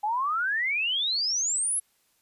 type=exponential sweep; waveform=sine; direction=up; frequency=811 to 11200 Hz; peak=-24 dBFS; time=0.03-1.8 s; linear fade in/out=10 ms; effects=white hiss -68 dBFS RMS until 2.21 s + resampled to 32000 Hz